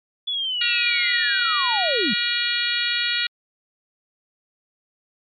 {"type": "linear sweep", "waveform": "sine", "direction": "down", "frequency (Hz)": [3464, 172.3], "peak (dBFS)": -22, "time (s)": [0.27, 2.14], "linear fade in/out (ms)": 10}
{"type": "harmonic tone", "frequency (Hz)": 478.1, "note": "A#4", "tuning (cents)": 44, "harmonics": [3, 4, 5, 6, 7, 8, 9], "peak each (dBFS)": [-28, -28, -28, -28, -28, -28, -28], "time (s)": [0.61, 3.27], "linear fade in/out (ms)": 5}
{"effects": ["MP3 96 kbps"]}